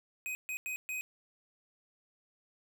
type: tone bursts at uneven times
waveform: square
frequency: 2511 Hz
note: D#7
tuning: 15 cents sharp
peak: -36 dBFS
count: 4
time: 0.26-0.35 / 0.49-0.57 / 0.66-0.76 / 0.89-1.01 s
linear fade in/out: 0 ms
effects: none